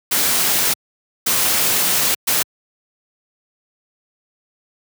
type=noise bursts at uneven times; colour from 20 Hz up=white; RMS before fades=-17 dBFS; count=3; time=0.11-0.74 / 1.26-2.15 / 2.27-2.43 s; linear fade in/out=10 ms; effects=high-pass 100 Hz 12 dB/octave

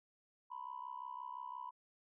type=tone with amplitude modulation; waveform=sine; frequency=987.8 Hz; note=B5; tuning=in tune; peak=-39 dBFS; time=0.5-1.71 s; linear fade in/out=20 ms; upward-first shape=sine; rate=65.8 Hz; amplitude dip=95%; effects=tanh soft clip ceiling -36 dBFS

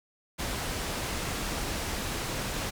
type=low-pass noise; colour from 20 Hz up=pink; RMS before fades=-33 dBFS; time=0.38-2.71 s; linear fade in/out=20 ms; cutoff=11000 Hz; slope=12 dB/octave; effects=none

